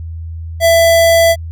square tone, 666 Hz, E5, 18 cents sharp, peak -7 dBFS, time 0.6-1.36 s, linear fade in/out 50 ms, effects added 82 Hz sine -22 dBFS peak until 1.51 s

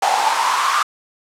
pink noise with high-pass filter sweep, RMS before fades -17 dBFS, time 0.02-0.83 s, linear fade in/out 5 ms, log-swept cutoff 770 to 1200 Hz, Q 8.1, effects low-pass 8000 Hz 12 dB/octave

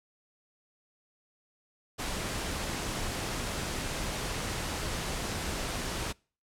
pink noise, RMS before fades -34 dBFS, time 1.98-6.13 s, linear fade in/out 20 ms, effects noise-tail reverb RT60 0.4 s tail -26 dB re dry + low-pass 10000 Hz 12 dB/octave

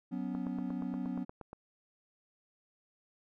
triangle chord, F# suspended fourth, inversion none, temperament equal with one note detuned, 185 / 246.9 / 280.2 Hz, F#3 / B3 / C#4, 0 / 0 / +19 cents, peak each -37 / -36 / -38 dBFS, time 0.11-1.25 s, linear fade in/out 20 ms
click train, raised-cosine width 1 ms, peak -31 dBFS, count 11, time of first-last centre 0.35-1.531 s, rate 8.47 Hz
effects none

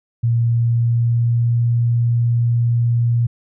sine tone with pitch glide, 117.1 to 118.32 Hz, A#2 to A#2, +8 to +26 cents, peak -13 dBFS, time 0.23-3.27 s, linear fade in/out 10 ms, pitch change +18 cents, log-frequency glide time 0.45-1.62 s, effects none

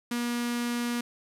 sawtooth tone with notch filter, 239.5 Hz, A#3, 47 cents sharp, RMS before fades -30 dBFS, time 0.11-1.01 s, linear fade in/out 5 ms, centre 610 Hz, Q 0.94, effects resampled to 32000 Hz + 9-bit

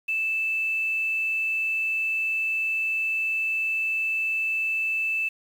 sine tone with quantisation, 2637 Hz, E7, in tune, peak -23 dBFS, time 0.08-5.29 s, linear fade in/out 10 ms, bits 8, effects none

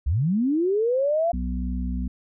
sine linear sweep, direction up, 57.6 to 698.5 Hz, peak -19 dBFS, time 0.06-1.32 s, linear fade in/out 10 ms
harmonic tone, 62.1 Hz, B1, 10 cents sharp, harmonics 1 / 3 / 4, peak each -26 / -31 / -32 dBFS, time 1.33-2.08 s, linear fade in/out 5 ms
effects none

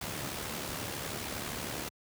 pink noise with amplitude modulation, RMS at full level -35 dBFS, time 0.01-1.89 s, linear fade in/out 5 ms, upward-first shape sine, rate 72.4 Hz, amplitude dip 50%, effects high-pass 80 Hz 12 dB/octave

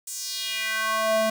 square tone with high-pass filter sweep, 220 Hz, A3, in tune, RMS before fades -26 dBFS, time 0.07-1.3 s, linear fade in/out 5 ms, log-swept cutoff 8200 to 440 Hz, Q 2.4, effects none

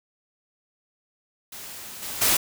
white noise with level steps, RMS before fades -39 / -33 / -20 dBFS, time 1.52-2.37 s, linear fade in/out 5 ms, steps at 2.02 / 2.21 s, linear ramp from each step 10 ms, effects none

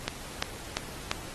click train, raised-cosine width 0.2 ms, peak -9 dBFS, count 4, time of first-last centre 0.08-1.114 s, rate 2.9 Hz, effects pink hiss -43 dBFS RMS until 1.34 s + AAC 32 kbps

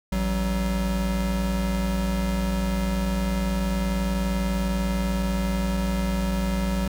square tone pair together, 56.18 / 188.8 Hz, A1 / F#3, +37 / +35 cents, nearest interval octave + major sixth, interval 2098 cents, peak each -26 dBFS, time 0.12-6.88 s, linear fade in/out 5 ms, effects none

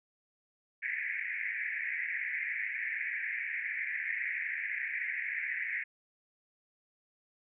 white band-pass noise, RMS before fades -36 dBFS, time 0.82-5.84 s, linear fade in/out 10 ms, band 1700 to 2300 Hz, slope 96 dB/octave, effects none

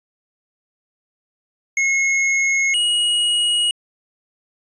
square tone pair in turn, 2169 / 2895 Hz, C#7 / F#7, -38 / -38 cents, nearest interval perfect fourth, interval 500 cents, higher second, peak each -16 dBFS, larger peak neither, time 1.77-2.74 / 2.74-3.71 s, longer neither, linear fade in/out 2 ms, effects resampled to 22050 Hz

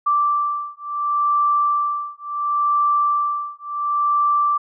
sine beating tone pair, 1171 / 1171.71 Hz, D6 / D6, -5 / -4 cents, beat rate 0.71 Hz, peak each -20 dBFS, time 0.06-4.58 s, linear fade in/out 10 ms, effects none

